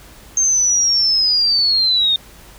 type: linear sweep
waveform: sine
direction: down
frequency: 6380 to 3649 Hz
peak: -12 dBFS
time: 0.37-2.16 s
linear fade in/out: 2 ms
effects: added 50 Hz sine -45 dBFS peak until 2.58 s + pink hiss -43 dBFS RMS until 2.58 s